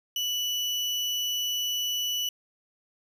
35% pulse tone, 2960 Hz, F#7, in tune, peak -25 dBFS, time 0.16-2.29 s, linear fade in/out 2 ms, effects none

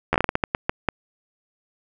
slowing click train, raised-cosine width 0.5 ms, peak -4 dBFS, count 12, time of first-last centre 0.13-0.887 s, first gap 12 ms, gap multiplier 1.32, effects none

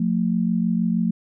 sine tone pair together, 178.6 / 225 Hz, F3 / A3, +39 / +39 cents, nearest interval major third, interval 400 cents, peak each -21 dBFS, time 0-1.11 s, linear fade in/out 5 ms, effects none

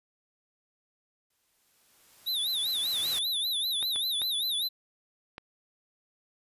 white noise with exponential growth, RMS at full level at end -36 dBFS, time 1.3-3.19 s, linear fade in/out 5 ms, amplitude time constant 410 ms
square tone with vibrato, 3729 Hz, A#7, in tune, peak -28 dBFS, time 2.26-4.69 s, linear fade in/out 20 ms, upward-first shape sine, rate 5.1 Hz, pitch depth 150 cents each way
clicks, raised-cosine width 0.3 ms, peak -24 dBFS, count 4, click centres 3.827 / 3.96 / 4.218 / 5.381 s
effects resampled to 32000 Hz

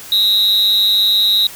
triangle tone with amplitude modulation, 3838 Hz, A#7, 50 cents sharp, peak -5 dBFS, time 0.12-1.47 s, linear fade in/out 2 ms, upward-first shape sine, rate 206 Hz, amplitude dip 85%, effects white hiss -34 dBFS RMS until 1.55 s

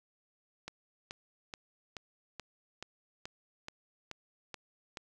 click train, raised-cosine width 0.2 ms, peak -24 dBFS, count 11, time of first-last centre 0.68-4.972 s, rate 2.33 Hz, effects none

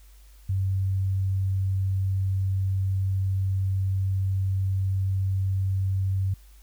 sine tone, 95.9 Hz, G2, 37 cents flat, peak -22 dBFS, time 0.49-6.34 s, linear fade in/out 5 ms, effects added 50 Hz sine -48 dBFS peak until 6.62 s + white hiss -60 dBFS RMS until 6.62 s

